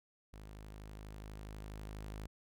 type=tone with level ramp; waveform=sawtooth; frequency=52.2 Hz; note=G#1; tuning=10 cents sharp; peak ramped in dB=-46 to -39 dBFS; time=0.33-2.27 s; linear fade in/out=5 ms; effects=none